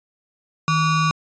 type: ring-modulated tone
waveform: square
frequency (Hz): 650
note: E5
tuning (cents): -24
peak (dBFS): -14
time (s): 0.68-1.11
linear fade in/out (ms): 0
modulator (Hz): 492
effects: resampled to 16000 Hz